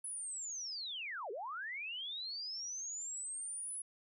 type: linear two-way sweep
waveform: sine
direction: down then up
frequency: 10370 to 370 to 10370 Hz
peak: -40 dBFS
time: 0.04-3.82 s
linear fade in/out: 5 ms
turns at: 1.31 s
effects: none